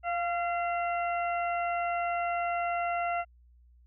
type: harmonic tone with a mistuned harmonic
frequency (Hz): 685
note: F5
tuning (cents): -34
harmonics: 1 / 2 / 3 / 4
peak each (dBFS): -29 / -35 / -39 / -41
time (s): 0.03-3.25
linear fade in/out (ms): 50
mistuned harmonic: 1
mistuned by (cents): +29
effects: added 60 Hz sine -56 dBFS peak until 3.86 s